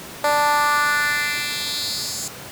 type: tone with high-pass filter sweep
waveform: 10% pulse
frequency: 293.7 Hz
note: D4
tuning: in tune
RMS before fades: -21 dBFS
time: 0.24-2.28 s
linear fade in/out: 2 ms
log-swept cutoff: 650 to 6700 Hz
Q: 2.6
effects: pink hiss -36 dBFS RMS until 2.51 s + high-pass 100 Hz 12 dB/octave